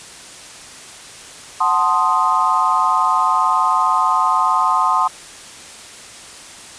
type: chord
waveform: sine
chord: F# diminished seventh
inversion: none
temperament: equal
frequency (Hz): 740 / 880 / 1046.5 / 1244.5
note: F#5 / A5 / C6 / Eb6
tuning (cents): 0 / 0 / 0 / 0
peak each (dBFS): -22 / -20 / -16 / -18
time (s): 1.6-5.08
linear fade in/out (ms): 10
effects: white hiss -37 dBFS RMS until 6.78 s + resampled to 22050 Hz